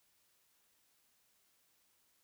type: silence
effects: white hiss -74 dBFS RMS until 2.23 s